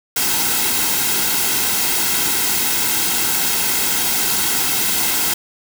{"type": "noise with comb filter", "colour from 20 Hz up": "white", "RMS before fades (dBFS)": -18, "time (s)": [0.16, 5.34], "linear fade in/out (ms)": 5, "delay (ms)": 1.7, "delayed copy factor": -0.6, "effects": []}